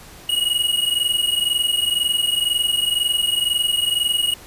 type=tone pair together; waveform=square; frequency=2880 / 2902 Hz; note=F#7 / F#7; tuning=-47 / -34 cents; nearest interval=unison; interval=13 cents; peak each=-21 dBFS; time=0.29-4.34 s; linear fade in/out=5 ms; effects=pink hiss -42 dBFS RMS until 4.46 s + resampled to 32000 Hz